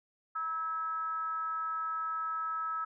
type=tone with frequency modulation; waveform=sine; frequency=1300 Hz; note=E6; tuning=24 cents flat; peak=-32 dBFS; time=0.35-2.85 s; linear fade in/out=10 ms; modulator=342 Hz; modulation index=0.37; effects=none

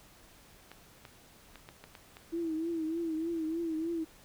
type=clicks; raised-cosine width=0.3 ms; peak=-31 dBFS; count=7; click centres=0.716 / 1.052 / 1.557 / 1.689 / 1.84 / 1.952 / 2.169 s
type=tone with vibrato; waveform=sine; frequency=326.5 Hz; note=E4; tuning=17 cents flat; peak=-31 dBFS; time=2.32-4.05 s; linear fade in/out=20 ms; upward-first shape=triangle; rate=3.3 Hz; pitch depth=84 cents each way
effects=pink hiss -58 dBFS RMS until 4.24 s

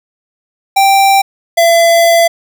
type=tone pair in turn; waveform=square; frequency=784 / 674.5 Hz; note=G5 / E5; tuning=0 / +40 cents; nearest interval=minor third; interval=260 cents; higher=first; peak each=-6 dBFS; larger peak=neither; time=0.76-1.22 / 1.57-2.28 s; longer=second; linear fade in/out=10 ms; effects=none

